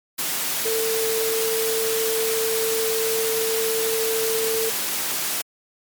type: tone in noise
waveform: sine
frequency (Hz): 447.8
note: A4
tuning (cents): +30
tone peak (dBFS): -22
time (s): 0.65-4.7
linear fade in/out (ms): 10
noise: white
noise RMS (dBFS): -25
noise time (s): 0.18-5.42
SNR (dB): 0
effects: high-pass 150 Hz 12 dB/octave + MP3 96 kbps